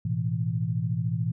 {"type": "chord", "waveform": "sine", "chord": "A suspended second", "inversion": "none", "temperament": "just", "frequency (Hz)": [110, 123.75, 165], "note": ["A2", "B2", "E3"], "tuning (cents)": [0, 4, 2], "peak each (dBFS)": -29, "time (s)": [0.05, 1.32], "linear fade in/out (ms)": 5, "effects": []}